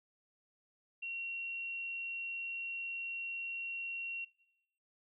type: tone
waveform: sine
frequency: 2739 Hz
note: F7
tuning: 34 cents flat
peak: -38 dBFS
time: 1.02-4.25 s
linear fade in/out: 10 ms
effects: noise-tail reverb RT60 0.9 s tail -20 dB re dry